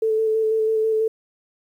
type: tone with vibrato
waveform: sine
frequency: 440 Hz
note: A4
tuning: in tune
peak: -17 dBFS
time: 0.02-1.08 s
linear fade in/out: 5 ms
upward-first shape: square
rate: 6.1 Hz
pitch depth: 14 cents each way
effects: 9-bit